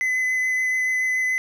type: tone with vibrato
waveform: triangle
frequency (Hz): 2023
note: B6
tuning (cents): +41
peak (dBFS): -18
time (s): 0.01-1.38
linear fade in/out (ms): 0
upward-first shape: triangle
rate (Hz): 7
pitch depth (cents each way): 13
effects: none